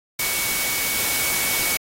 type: tone in noise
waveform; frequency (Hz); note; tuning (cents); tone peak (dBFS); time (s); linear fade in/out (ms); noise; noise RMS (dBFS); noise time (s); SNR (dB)
sine; 2238; C#7; +16; -27; 0.19-1.77; 5; white; -23; 0.19-1.77; -7
effects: AAC 48 kbps